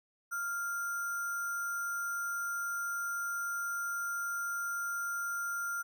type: tone with sample-and-hold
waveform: sine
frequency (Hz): 1396.9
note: F6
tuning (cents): 0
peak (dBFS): -33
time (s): 0.31-5.83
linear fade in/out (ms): 20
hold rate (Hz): 7350
effects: none